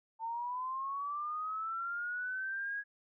sine linear sweep, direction up, 893 to 1661.2 Hz, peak -35 dBFS, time 0.19-2.84 s, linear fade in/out 50 ms, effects none

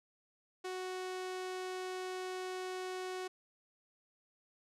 sawtooth tone, 370 Hz, F#4, in tune, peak -35 dBFS, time 0.64-3.28 s, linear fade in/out 10 ms, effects low-pass 9000 Hz 12 dB/octave

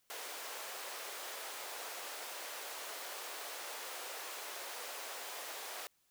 pink high-pass noise, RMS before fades -45 dBFS, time 0.1-5.87 s, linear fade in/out 0 ms, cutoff 480 Hz, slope 24 dB/octave, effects white hiss -75 dBFS RMS until 6.1 s

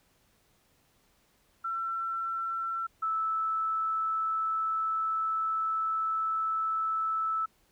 sine tone pair in turn, 1346 / 1312.2 Hz, E6 / E6, +36 / -8 cents, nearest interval unison, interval 44 cents, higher first, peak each -30 / -27 dBFS, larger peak second, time 1.64-2.87 / 3.02-7.46 s, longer second, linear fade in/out 10 ms, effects pink hiss -68 dBFS RMS until 7.71 s

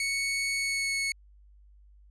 sawtooth tone with pitch glide, 2218 to 2203 Hz, C#7 to C#7, 0 to -11 cents, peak -24 dBFS, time 0-1.12 s, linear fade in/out 2 ms, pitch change -11 cents, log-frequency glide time 0.57-0.94 s, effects added 50 Hz sine -53 dBFS peak until 2.1 s + resampled to 24000 Hz

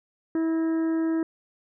harmonic tone with a mistuned harmonic, 324.6 Hz, E4, 27 cents flat, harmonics 1 / 2 / 3 / 4 / 5 / 6, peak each -22 / -39 / -44 / -45 / -45 / -49 dBFS, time 0.35-1.23 s, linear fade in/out 2 ms, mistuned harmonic 6, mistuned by -80 cents, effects none

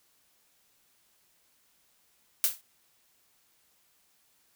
blue noise with exponential decay, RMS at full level -21 dBFS, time 2.44-2.61 s, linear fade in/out 0 ms, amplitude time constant 36 ms, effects white hiss -68 dBFS RMS until 4.55 s

